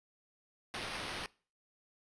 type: noise with sample-and-hold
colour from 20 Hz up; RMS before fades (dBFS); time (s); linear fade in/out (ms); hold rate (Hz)
violet; -41; 0.74-1.26; 0; 7350
effects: noise-tail reverb RT60 0.4 s tail -23 dB re dry + resampled to 22050 Hz